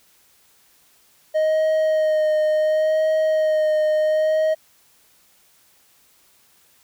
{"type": "tone with vibrato", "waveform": "triangle", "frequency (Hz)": 622.3, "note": "D#5", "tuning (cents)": 0, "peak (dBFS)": -14, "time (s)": [1.34, 4.55], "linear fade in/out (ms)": 20, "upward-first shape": "sine", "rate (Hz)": 0.7, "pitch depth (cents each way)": 18, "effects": ["white hiss -57 dBFS RMS until 6.83 s"]}